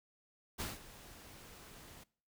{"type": "noise with ADSR envelope", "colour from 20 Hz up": "pink", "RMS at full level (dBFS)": -39, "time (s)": [0.58, 2.04], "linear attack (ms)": 25, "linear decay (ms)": 180, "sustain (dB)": -16, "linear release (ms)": 11, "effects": ["noise-tail reverb RT60 0.5 s tail -23 dB re dry"]}